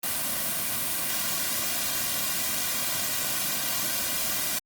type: noise with comb filter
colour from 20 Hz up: white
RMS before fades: -28 dBFS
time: 0.03-4.59 s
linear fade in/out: 5 ms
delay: 2.3 ms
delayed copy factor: -0.7
effects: Opus 32 kbps